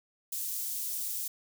white high-pass noise, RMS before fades -35 dBFS, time 0.32-1.28 s, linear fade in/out 5 ms, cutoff 6900 Hz, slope 12 dB/octave, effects none

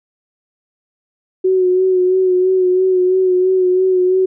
sine tone with vibrato, 370 Hz, F#4, in tune, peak -10 dBFS, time 1.44-4.26 s, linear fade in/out 10 ms, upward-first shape sine, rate 3 Hz, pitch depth 31 cents each way, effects none

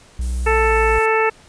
triangle tone with pitch glide, 61.74 to 55.97 Hz, B1 to A1, 0 to +30 cents, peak -17 dBFS, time 0.19-0.99 s, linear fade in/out 5 ms, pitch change -170 cents, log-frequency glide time 0.46-0.76 s
violet noise, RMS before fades -33 dBFS, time 0.21-1.06 s, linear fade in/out 5 ms
harmonic tone, 441.9 Hz, A4, 7 cents sharp, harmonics 1 / 2 / 3 / 4 / 5 / 6, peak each -17 / -20 / -22 / -23 / -24 / -25 dBFS, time 0.46-1.3 s, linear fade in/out 10 ms
effects pink hiss -48 dBFS RMS until 1.48 s + resampled to 22050 Hz

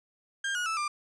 35% pulse tone with pitch steps, 1600 / 1450.4 / 1314.7 / 1191.7 Hz, G6 / F#6 / E6 / D6, +35 / -35 / -5 / +25 cents, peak -27 dBFS, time 0.44-0.88 s, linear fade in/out 5 ms, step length 110 ms, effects resampled to 22050 Hz

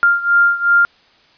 sine beating tone pair, 1396.9 / 1399.6 Hz, F6 / F6, 0 / +3 cents, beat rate 2.7 Hz, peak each -12 / -15 dBFS, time 0.03-0.85 s, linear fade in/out 0 ms, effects white hiss -51 dBFS RMS until 1.37 s + resampled to 11025 Hz

